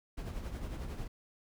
brown noise with tremolo, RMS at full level -38 dBFS, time 0.17-1.08 s, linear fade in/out 10 ms, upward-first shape sine, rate 11 Hz, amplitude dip 50%, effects none

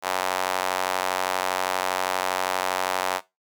sawtooth tone with high-pass filter, 92.5 Hz, F#2, in tune, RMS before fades -26 dBFS, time 0.02-3.21 s, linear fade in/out 50 ms, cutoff 770 Hz, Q 1.6, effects noise-tail reverb RT60 0.2 s tail -18 dB re dry

